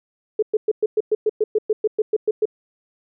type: tone bursts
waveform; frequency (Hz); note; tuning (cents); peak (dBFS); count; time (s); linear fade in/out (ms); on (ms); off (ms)
sine; 429.6; A4; -41; -14; 15; 0.39-2.455; 5; 35; 110
effects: none